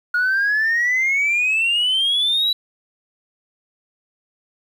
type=exponential sweep; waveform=sine; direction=up; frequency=1435 to 3951 Hz; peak=-14 dBFS; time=0.14-2.53 s; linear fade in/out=5 ms; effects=tanh soft clip ceiling -13 dBFS + 8-bit